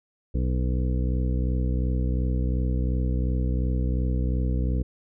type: harmonic tone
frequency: 62.8 Hz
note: B1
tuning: 30 cents sharp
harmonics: 1 / 2 / 3 / 4 / 5 / 7 / 8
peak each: -23 / -29 / -33 / -35 / -37 / -40 / -41 dBFS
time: 0.34-4.83 s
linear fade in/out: 10 ms
effects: none